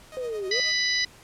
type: tone with tremolo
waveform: sawtooth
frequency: 623 Hz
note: D#5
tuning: 2 cents sharp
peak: -35 dBFS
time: 0.12-0.72 s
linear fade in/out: 2 ms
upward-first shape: triangle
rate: 9.3 Hz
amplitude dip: 85%
type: linear two-way sweep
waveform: sine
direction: down then up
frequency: 523.3 to 367.6 to 523.3 Hz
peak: -28 dBFS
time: 0.17-0.6 s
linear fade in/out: 0 ms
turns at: 0.48 s
type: harmonic tone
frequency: 992 Hz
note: B5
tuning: 7 cents sharp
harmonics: 2 / 3 / 4 / 5 / 6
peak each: -26 / -35 / -28 / -27 / -35 dBFS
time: 0.51-1.05 s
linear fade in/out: 5 ms
effects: pink hiss -51 dBFS RMS until 1.23 s + low-pass 11000 Hz 12 dB/octave